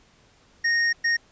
square tone bursts at uneven times, 1857 Hz, A#6, 7 cents flat, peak -20 dBFS, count 2, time 0.64-0.93 / 1.04-1.17 s, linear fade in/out 10 ms, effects pink hiss -58 dBFS RMS until 1.31 s + resampled to 16000 Hz

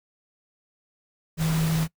sine tone in noise, 160 Hz, D#3, 49 cents sharp, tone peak -21 dBFS, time 1.37-1.88 s, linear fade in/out 50 ms, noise pink, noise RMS -32 dBFS, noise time 1.37-1.88 s, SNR +8 dB, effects noise-tail reverb RT60 0.1 s tail -22 dB re dry

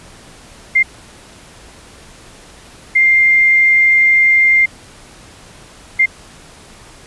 sine tone bursts at uneven times, 2104 Hz, C7, 9 cents sharp, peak -7 dBFS, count 3, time 0.75-0.83 / 2.95-4.66 / 5.99-6.06 s, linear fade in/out 10 ms, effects pink hiss -40 dBFS RMS until 7.06 s + resampled to 24000 Hz

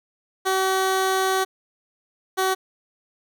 15% pulse tone pair in turn, 380 / 378.3 Hz, F#4 / F#4, +46 / +38 cents, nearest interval unison, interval 8 cents, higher first, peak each -13 dBFS, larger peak neither, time 0.45-1.45 / 2.37-2.55 s, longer first, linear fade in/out 20 ms, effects none

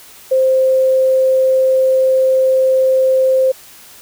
sine tone, 523.3 Hz, C5, in tune, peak -9 dBFS, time 0.31-3.52 s, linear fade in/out 10 ms, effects white hiss -40 dBFS RMS until 4.01 s

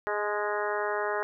harmonic tone with a mistuned harmonic, 207.7 Hz, G#3, in tune, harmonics 2 / 3 / 4 / 5 / 6 / 7 / 8 / 9, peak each -32 / -34 / -35 / -36 / -37 / -37 / -38 / -39 dBFS, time 0.07-1.23 s, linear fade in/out 0 ms, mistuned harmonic 4, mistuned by +23 cents, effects none

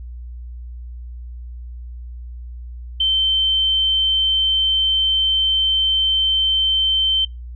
sine tone, 3100 Hz, G7, 20 cents flat, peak -14 dBFS, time 3-7.25 s, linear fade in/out 5 ms, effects noise-tail reverb RT60 0.2 s tail -24 dB re dry + added 60 Hz sine -30 dBFS peak until 7.55 s

